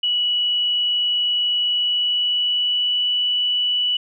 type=tone with pitch glide; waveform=sine; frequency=2938 to 2958 Hz; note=F#7 to F#7; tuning=-13 to -1 cents; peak=-17 dBFS; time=0.03-3.97 s; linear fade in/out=5 ms; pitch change=+12 cents; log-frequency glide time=1.6-3.06 s; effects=none